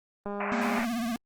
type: click train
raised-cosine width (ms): 1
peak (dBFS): -22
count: 108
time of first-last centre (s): 0.26-0.787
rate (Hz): 203
type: band-pass noise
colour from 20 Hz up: pink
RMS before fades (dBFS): -33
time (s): 0.4-0.85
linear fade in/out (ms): 5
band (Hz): 560 to 2600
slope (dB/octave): 96
type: tone with vibrato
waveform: square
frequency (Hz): 233.1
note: A#3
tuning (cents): 0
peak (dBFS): -29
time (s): 0.52-1.16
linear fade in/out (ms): 0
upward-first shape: triangle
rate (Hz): 16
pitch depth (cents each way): 110
effects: Opus 24 kbps